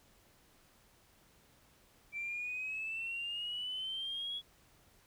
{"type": "exponential sweep", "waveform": "sine", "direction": "up", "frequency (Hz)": [2329, 3371], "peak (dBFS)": -36, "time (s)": [2.12, 4.42], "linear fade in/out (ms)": 50, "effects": ["tanh soft clip ceiling -32 dBFS", "pink hiss -66 dBFS RMS until 5.06 s"]}